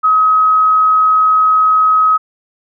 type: tone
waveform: sine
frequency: 1271 Hz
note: D#6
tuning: 36 cents sharp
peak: -7 dBFS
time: 0.03-2.18 s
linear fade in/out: 20 ms
effects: none